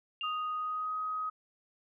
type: tone with exponential decay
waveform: sine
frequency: 2797 Hz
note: F7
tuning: 2 cents sharp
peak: -34 dBFS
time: 0.21-0.86 s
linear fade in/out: 1 ms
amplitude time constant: 140 ms
type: tone with pitch glide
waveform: sine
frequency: 1244 to 1259.9 Hz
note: D#6 to D#6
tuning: -1 to +21 cents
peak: -32 dBFS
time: 0.23-1.3 s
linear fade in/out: 10 ms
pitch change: +22 cents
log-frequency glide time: 0.56-0.99 s
effects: none